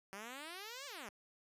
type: exponential two-way sweep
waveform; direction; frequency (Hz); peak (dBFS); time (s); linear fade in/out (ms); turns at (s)
5% pulse; up then down; 190 to 587.3 to 190; -35; 0.13-1.09; 0; 0.86
effects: resampled to 32000 Hz